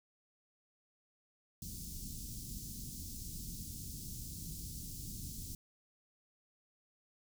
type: band-stop noise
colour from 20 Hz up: pink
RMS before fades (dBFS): -45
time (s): 1.62-5.55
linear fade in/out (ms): 2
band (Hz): 240 to 5100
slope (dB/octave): 24
effects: none